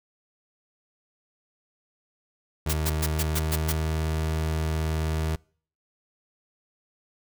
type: tone with pitch glide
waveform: 30% pulse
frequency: 77.5 to 78.99 Hz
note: D#2 to D#2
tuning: -6 to +27 cents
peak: -22 dBFS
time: 2.66-5.36 s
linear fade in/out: 5 ms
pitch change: +33 cents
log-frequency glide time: 2.97-3.89 s
type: noise bursts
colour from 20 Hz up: white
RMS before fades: -28 dBFS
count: 7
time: 2.69-3.725 s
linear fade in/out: 10 ms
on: 45 ms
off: 120 ms
effects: noise-tail reverb RT60 0.5 s tail -26 dB re dry